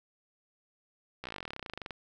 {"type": "slowing click train", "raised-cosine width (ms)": 0.3, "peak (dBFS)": -23, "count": 25, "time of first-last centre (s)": [1.24, 1.908], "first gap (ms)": 15, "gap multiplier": 1.05, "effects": []}